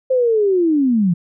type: linear sweep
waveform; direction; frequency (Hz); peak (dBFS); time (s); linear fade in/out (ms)
sine; down; 528 to 163.9; -12; 0.1-1.14; 10
effects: none